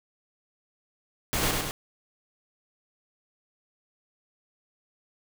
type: noise with echo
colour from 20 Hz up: pink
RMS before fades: -27 dBFS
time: 1.33-1.51 s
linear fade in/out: 0 ms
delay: 100 ms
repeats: 2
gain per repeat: -3 dB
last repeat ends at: 1.71 s
effects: none